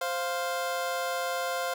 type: tone pair together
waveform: 25% pulse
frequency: 523.3 / 698.5 Hz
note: C5 / F5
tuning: 0 / 0 cents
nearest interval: perfect fourth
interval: 500 cents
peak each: -28 dBFS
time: 0.01-1.74 s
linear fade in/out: 5 ms
effects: none